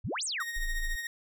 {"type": "exponential two-way sweep", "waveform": "sine", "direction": "up then down", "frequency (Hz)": [73.1, 9490, 1036], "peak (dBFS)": -31, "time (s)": [0.04, 0.43], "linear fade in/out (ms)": 10, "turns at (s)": 0.24}
{"type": "tone with tremolo", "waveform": "40% pulse", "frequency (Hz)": 1864.7, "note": "A#6", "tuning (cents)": 0, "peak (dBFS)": -31, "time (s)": [0.4, 1.07], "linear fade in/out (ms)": 2, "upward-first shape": "triangle", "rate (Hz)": 14, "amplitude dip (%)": 55}
{"type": "tone", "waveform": "sine", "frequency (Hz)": 27.62, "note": "A0", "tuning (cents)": 8, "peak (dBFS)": -30, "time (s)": [0.56, 0.96], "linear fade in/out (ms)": 10}
{"effects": []}